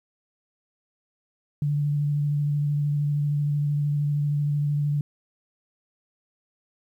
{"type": "tone with vibrato", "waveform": "sine", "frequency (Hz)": 146, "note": "D3", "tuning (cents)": -10, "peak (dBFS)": -21, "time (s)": [1.62, 5.01], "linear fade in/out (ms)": 2, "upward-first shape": "square", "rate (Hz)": 13, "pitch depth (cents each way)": 13, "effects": ["10-bit"]}